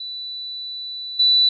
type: tone with level steps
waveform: sine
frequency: 3970 Hz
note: B7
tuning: 8 cents sharp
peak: -28 / -12 dBFS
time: 0-1.49 s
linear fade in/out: 5 ms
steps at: 1.19 s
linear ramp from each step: 10 ms
effects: none